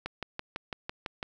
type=click train; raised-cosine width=0.3 ms; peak=-18 dBFS; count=8; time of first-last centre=0.06-1.229 s; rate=5.99 Hz; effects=none